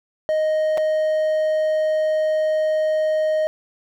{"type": "tone with dropouts", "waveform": "triangle", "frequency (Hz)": 622.3, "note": "D#5", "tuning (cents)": 0, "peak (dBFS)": -15, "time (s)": [0.29, 3.47], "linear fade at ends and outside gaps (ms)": 0, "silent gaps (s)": [0.774, 0.779], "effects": []}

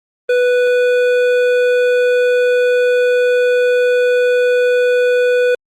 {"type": "tone with hard clipping", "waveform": "sine", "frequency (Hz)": 493.9, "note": "B4", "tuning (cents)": 0, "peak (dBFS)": -12, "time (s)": [0.29, 5.55], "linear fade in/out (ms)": 5, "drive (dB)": 11, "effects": ["Opus 24 kbps"]}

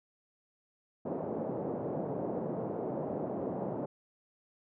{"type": "band-pass noise", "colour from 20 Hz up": "white", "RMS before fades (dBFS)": -36, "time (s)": [1.05, 3.86], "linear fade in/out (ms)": 10, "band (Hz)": [130, 640], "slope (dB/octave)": 24, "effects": []}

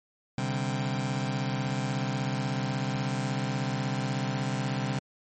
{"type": "chord", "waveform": "sawtooth", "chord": "C suspended second", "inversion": "none", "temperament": "just", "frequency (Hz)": [130.81, 147.16, 196.22], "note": ["C3", "D3", "G3"], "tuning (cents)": [0, 4, 2], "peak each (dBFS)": [-26, -30, -29], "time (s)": [0.38, 4.99], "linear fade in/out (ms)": 2, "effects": ["MP3 32 kbps"]}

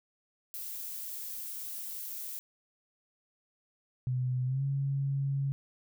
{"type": "noise", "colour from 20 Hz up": "violet", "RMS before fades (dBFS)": -40, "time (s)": [0.54, 2.39], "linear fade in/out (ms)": 0}
{"type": "tone with pitch glide", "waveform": "sine", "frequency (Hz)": [126.7, 138.17], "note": ["B2", "C#3"], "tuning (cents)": [45, -5], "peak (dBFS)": -28, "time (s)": [4.07, 5.52], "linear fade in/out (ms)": 0, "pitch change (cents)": 150, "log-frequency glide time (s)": [4.45, 4.63]}
{"effects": []}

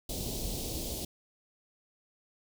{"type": "band-stop noise", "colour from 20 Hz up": "pink", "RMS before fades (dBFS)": -36, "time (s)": [0.09, 1.05], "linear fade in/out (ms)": 5, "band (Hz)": [640, 3400], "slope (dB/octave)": 24, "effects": []}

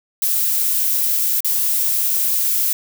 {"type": "noise with dropouts", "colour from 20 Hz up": "violet", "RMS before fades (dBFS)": -18, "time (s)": [0.22, 2.73], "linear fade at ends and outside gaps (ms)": 2, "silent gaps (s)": [1.405, 1.446], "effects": []}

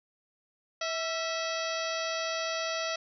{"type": "harmonic tone with a mistuned harmonic", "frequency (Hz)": 650, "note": "E5", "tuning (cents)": -24, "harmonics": [1, 2, 3, 4, 5, 6, 7, 8, 9], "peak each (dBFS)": [-34, -37, -39, -40, -41, -42, -42, -43, -44], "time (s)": [0.81, 2.96], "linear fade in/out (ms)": 5, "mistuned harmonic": 2, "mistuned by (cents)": 56, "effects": []}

